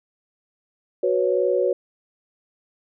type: chord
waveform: sine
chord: F# suspended fourth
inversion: none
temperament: just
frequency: 370 / 493.3 / 555 Hz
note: F#4 / B4 / C#5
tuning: 0 / -2 / +2 cents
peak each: -22 dBFS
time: 1.03-1.73 s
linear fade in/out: 5 ms
effects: none